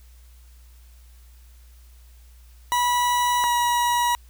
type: tone pair in turn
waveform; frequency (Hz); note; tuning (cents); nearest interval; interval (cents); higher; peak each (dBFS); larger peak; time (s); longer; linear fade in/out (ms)
40% pulse; 976 / 963.7; B5 / B5; -21 / -43; unison; 22; first; -18; neither; 2.72-3.44 / 3.44-4.15; first; 0
effects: added 60 Hz sine -46 dBFS peak until 4.29 s + white hiss -59 dBFS RMS until 4.29 s